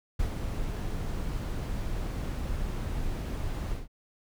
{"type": "noise with ADSR envelope", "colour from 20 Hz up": "brown", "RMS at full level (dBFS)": -28, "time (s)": [0.19, 3.88], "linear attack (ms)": 9, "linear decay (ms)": 97, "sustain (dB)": -4, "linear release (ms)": 160, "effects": []}